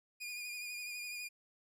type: tone with vibrato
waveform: sawtooth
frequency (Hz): 2439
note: D#7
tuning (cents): -35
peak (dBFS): -38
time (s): 0.2-1.29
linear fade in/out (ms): 20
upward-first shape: sine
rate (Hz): 12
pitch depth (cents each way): 30
effects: resampled to 32000 Hz